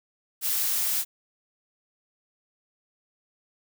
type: noise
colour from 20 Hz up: blue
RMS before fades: -26 dBFS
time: 0.41-1.05 s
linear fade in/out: 50 ms
effects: none